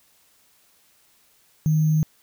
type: tone with sample-and-hold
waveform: sine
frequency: 155.56 Hz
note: D#3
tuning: in tune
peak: -16 dBFS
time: 1.66-2.03 s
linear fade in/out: 0 ms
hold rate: 6300 Hz
effects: white hiss -60 dBFS RMS until 2.22 s